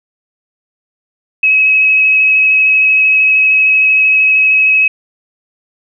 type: tone with vibrato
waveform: sine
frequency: 2560 Hz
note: D#7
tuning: 49 cents sharp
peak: -6 dBFS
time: 1.43-4.88 s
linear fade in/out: 5 ms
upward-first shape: square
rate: 13 Hz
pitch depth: 9 cents each way
effects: none